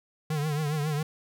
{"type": "tone with vibrato", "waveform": "square", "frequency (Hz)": 150.6, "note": "D3", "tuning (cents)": 44, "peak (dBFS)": -27, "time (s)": [0.3, 1.03], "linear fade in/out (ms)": 5, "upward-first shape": "triangle", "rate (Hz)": 7.3, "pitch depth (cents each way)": 100, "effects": []}